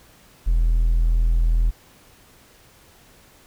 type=tone; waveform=triangle; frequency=41.2 Hz; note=E1; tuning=in tune; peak=-12 dBFS; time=0.46-1.71 s; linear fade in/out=20 ms; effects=tanh soft clip ceiling -10 dBFS + pink hiss -52 dBFS RMS until 3.46 s